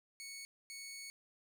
15% pulse tone bursts at uneven times, 2218 Hz, C#7, in tune, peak -40 dBFS, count 2, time 0.2-0.45 / 0.7-1.1 s, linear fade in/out 0 ms, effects none

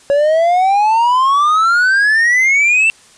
triangle exponential sweep, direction up, 557 to 2700 Hz, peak -7 dBFS, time 0.1-2.9 s, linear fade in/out 0 ms, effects white hiss -45 dBFS RMS until 3.17 s + resampled to 22050 Hz

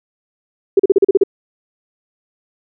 sine tone bursts, 392 Hz, G4, in tune, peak -5 dBFS, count 8, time 0.77-1.236 s, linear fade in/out 5 ms, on 25 ms, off 38 ms, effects none

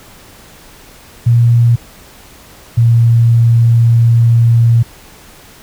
sine tone pair in turn, 118.2 / 116.57 Hz, A#2 / A#2, +24 / 0 cents, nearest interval unison, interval 24 cents, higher first, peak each -5 dBFS, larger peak neither, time 1.26-1.76 / 2.77-4.83 s, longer second, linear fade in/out 10 ms, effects pink hiss -39 dBFS RMS until 5.62 s

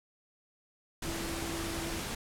sine tone in noise, 333.1 Hz, E4, 18 cents sharp, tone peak -39 dBFS, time 1.05-2 s, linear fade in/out 5 ms, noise pink, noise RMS -37 dBFS, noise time 1.02-2.15 s, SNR -5 dB, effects low-pass 12000 Hz 12 dB/octave

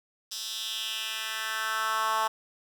10% pulse tone with high-pass filter sweep, 220 Hz, A3, in tune, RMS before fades -31 dBFS, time 0.31-2.28 s, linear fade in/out 10 ms, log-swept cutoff 4700 to 930 Hz, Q 2.6, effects none

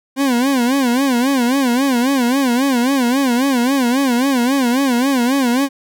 40% pulse tone with vibrato, 257.3 Hz, C4, 29 cents flat, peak -12 dBFS, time 0.16-5.69 s, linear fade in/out 50 ms, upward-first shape sine, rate 3.7 Hz, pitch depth 150 cents each way, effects none

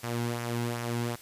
sawtooth tone with flanger, 118.7 Hz, A#2, 32 cents sharp, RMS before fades -32 dBFS, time 0.03-1.16 s, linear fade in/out 10 ms, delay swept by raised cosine 0.23 to 1.73 ms, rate 2.6 Hz, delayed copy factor -0.5, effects white hiss -50 dBFS RMS until 1.21 s + resampled to 32000 Hz

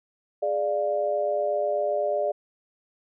sine chord, D diminished, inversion second, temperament equal with one note detuned, 415.3 / 590.4 / 698.5 Hz, Ab4 / D5 / F5, 0 / +9 / 0 cents, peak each -30 / -24 / -30 dBFS, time 0.42-2.32 s, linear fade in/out 10 ms, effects none

